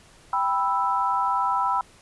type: chord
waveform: sine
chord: E minor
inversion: first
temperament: equal with one note detuned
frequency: 789 / 987.8 / 1318.5 Hz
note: G5 / B5 / E6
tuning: +11 / 0 / 0 cents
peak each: -27 / -23 / -26 dBFS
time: 0.33-1.81 s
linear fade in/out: 2 ms
effects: pink hiss -53 dBFS RMS until 2.01 s + resampled to 24000 Hz